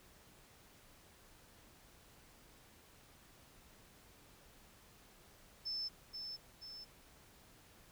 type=tone with echo; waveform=sine; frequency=5274 Hz; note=E8; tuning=in tune; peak=-38 dBFS; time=5.65-5.89 s; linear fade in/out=20 ms; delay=480 ms; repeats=2; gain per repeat=-5 dB; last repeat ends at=6.85 s; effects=pink hiss -63 dBFS RMS until 7.91 s